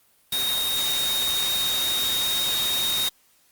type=tone in noise; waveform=sine; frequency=3729 Hz; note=A#7; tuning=in tune; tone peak=-23 dBFS; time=0.32-3.09 s; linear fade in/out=5 ms; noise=white; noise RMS=-28 dBFS; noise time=0.32-3.09 s; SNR=+2 dB; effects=white hiss -61 dBFS RMS until 3.51 s + Opus 32 kbps